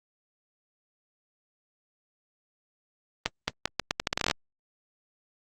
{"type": "accelerating click train", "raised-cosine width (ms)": 0.2, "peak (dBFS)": -7, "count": 15, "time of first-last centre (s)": [3.26, 4.312], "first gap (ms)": 220, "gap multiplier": 0.8, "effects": ["Opus 24 kbps"]}